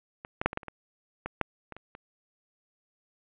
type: clicks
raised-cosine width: 0.5 ms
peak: -24 / -14 / -7 / -20 / -14 / -30 / -22 / -18 / -10 / -25 / -28 / -28 dBFS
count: 12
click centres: 0.249 / 0.415 / 0.46 / 0.531 / 0.574 / 0.632 / 0.683 / 1.26 / 1.413 / 1.723 / 1.766 / 1.951 s
effects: resampled to 8000 Hz + 8-bit